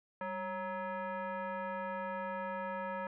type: tone with frequency modulation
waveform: sine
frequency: 196 Hz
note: G3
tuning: in tune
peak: -36 dBFS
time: 0.21-3.07 s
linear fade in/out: 2 ms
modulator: 744 Hz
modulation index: 1.8
effects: none